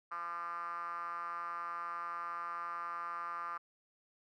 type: tone with band-pass filter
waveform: 5% pulse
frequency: 171.2 Hz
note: F3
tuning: 34 cents flat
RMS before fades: -41 dBFS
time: 0.11-3.58 s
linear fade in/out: 10 ms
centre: 1200 Hz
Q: 7.3
effects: none